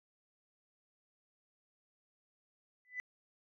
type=tone with exponential growth; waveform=sine; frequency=1997 Hz; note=B6; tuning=19 cents sharp; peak=-33 dBFS; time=2.85-3 s; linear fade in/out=0 ms; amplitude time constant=32 ms; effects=tanh soft clip ceiling -31 dBFS